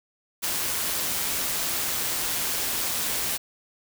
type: noise with amplitude modulation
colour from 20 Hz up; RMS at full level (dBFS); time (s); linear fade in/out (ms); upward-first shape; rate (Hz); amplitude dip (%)
white; -26; 0.42-3.38; 20; sine; 168; 30
effects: none